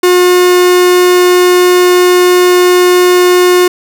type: tone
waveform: 45% pulse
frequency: 359.7 Hz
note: F#4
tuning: 49 cents flat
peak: -4 dBFS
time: 0.03-3.68 s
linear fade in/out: 5 ms
effects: none